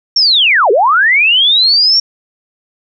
sine linear two-way sweep, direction down then up, 5588 to 370 to 5588 Hz, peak -6 dBFS, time 0.16-2 s, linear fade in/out 5 ms, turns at 0.71 s, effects none

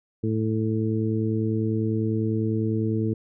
harmonic tone, 110 Hz, A2, in tune, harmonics 1 / 2 / 3 / 4, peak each -25 / -27 / -28 / -31 dBFS, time 0.23-3.14 s, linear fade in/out 10 ms, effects none

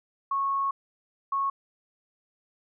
sine tone bursts at uneven times, 1100 Hz, C#6, 14 cents flat, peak -24 dBFS, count 2, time 0.31-0.71 / 1.32-1.5 s, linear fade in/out 5 ms, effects none

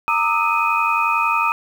sine tone cluster, 922 / 1203 / 1294 / 2504 Hz, A#5 / D6 / E6 / D#7, -19 / +41 / -32 / +10 cents, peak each -21 dBFS, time 0.08-1.52 s, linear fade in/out 0 ms, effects 7-bit

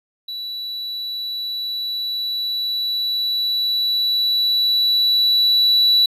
triangle tone with level ramp, 3942 Hz, B7, 4 cents flat, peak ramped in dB -25 to -9 dBFS, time 0.28-6.06 s, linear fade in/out 5 ms, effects tanh soft clip ceiling -5 dBFS + resampled to 32000 Hz

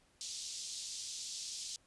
white band-pass noise, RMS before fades -44 dBFS, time 0.21-1.76 s, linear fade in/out 0 ms, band 3800 to 7200 Hz, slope 24 dB/octave, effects pink hiss -70 dBFS RMS until 1.86 s + resampled to 24000 Hz

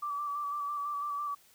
sine tone with vibrato, 1161 Hz, D6, 20 cents flat, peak -32 dBFS, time 0.02-1.35 s, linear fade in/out 10 ms, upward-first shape square, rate 6 Hz, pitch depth 25 cents each way, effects white hiss -62 dBFS RMS until 1.54 s

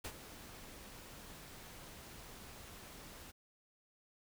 pink noise with ADSR envelope, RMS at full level -42 dBFS, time 0.04-3.32 s, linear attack 10 ms, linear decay 63 ms, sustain -11 dB, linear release 19 ms, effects none

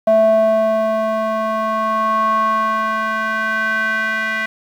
square tone with band-pass filter sweep, 219.6 Hz, A3, 3 cents flat, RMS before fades -17 dBFS, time 0.07-4.46 s, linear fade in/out 5 ms, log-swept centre 650 to 1800 Hz, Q 5.1, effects 8-bit

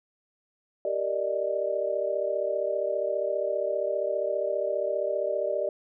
sine chord, Eb major seventh, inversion first, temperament equal, 392 / 466.2 / 587.3 / 622.3 Hz, G4 / Bb4 / D5 / Eb5, 0 / 0 / 0 / 0 cents, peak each -33 / -34 / -28 / -31 dBFS, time 0.85-5.69 s, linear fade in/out 2 ms, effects none

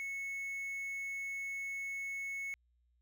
triangle tone with quantisation, 2200 Hz, C#7, 14 cents flat, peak -36 dBFS, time 0-2.54 s, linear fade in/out 0 ms, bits 10, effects added 60 Hz sine -70 dBFS peak until 3.01 s

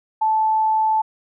sine tone, 874 Hz, A5, 12 cents flat, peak -15 dBFS, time 0.21-1.02 s, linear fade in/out 10 ms, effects none

